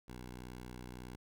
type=tone; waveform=10% pulse; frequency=61.74 Hz; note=B1; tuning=in tune; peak=-38 dBFS; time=0.08-1.16 s; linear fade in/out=5 ms; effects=none